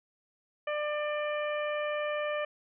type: harmonic tone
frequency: 596 Hz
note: D5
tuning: 25 cents sharp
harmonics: 1 / 2 / 3 / 4 / 5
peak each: -31 / -38 / -39 / -41 / -46 dBFS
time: 0.67-2.45 s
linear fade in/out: 5 ms
effects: none